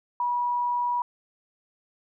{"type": "tone", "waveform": "sine", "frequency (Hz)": 970, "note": "B5", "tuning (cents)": -31, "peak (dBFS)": -23, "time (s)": [0.2, 1.02], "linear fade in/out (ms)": 2, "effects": []}